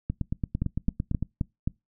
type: two click trains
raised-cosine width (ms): 5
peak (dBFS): -15 / -13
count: 11 / 5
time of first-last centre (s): 0.1-1.226 / 0.62-1.675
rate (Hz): 8.88 / 3.79
effects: noise-tail reverb RT60 0.2 s tail -24 dB re dry